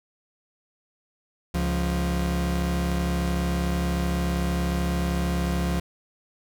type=tone pair together; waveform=40% pulse; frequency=69.3 / 174.63 Hz; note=C#2 / F3; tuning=0 / 0 cents; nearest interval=octave + major third; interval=1600 cents; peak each=-25 dBFS; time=1.54-5.8 s; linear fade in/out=5 ms; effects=none